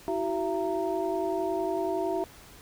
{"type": "tone cluster", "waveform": "sine", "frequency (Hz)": [327.5, 378.3, 674, 926], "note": ["E4", "F#4", "E5", "A#5"], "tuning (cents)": [-11, 38, 38, -12], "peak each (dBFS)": [-33, -30, -31, -36], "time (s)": [0.08, 2.24], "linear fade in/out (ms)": 0, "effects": ["pink hiss -51 dBFS RMS until 2.61 s"]}